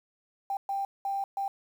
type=tone bursts at uneven times; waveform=sine; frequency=789 Hz; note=G5; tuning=11 cents sharp; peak=-28 dBFS; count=4; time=0.5-0.57 / 0.69-0.85 / 1.05-1.24 / 1.37-1.48 s; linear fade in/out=2 ms; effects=9-bit